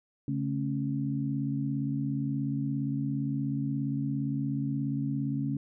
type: tone cluster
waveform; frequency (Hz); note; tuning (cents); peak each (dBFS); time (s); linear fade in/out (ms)
sine; 140.2 / 218.2 / 275.3; C#3 / A3 / C#4; +20 / -14 / -12; -31 / -35 / -32; 0.28-5.57; 2
effects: none